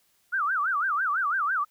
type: tone with vibrato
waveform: sine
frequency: 1347 Hz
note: E6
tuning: 37 cents sharp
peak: -23 dBFS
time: 0.32-1.65 s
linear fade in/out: 20 ms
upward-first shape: sine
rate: 6 Hz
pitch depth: 290 cents each way
effects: white hiss -67 dBFS RMS until 1.7 s